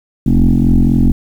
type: tone with frequency modulation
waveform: sine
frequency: 130.81 Hz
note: C3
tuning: in tune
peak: -6 dBFS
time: 0.26-1.12 s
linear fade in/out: 5 ms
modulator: 44.1 Hz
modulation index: 3.4
effects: tanh soft clip ceiling -2 dBFS + 7-bit